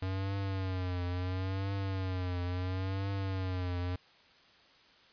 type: tone with vibrato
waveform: square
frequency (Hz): 93.5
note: F#2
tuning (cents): +19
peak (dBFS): -33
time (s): 0.02-3.96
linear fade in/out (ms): 5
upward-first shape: triangle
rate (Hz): 0.73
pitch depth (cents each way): 100
effects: white hiss -61 dBFS RMS until 5.12 s + resampled to 11025 Hz